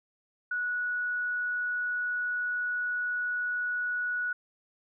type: tone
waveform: sine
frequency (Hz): 1467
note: F#6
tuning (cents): -15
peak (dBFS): -28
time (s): 0.51-4.33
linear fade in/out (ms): 5
effects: none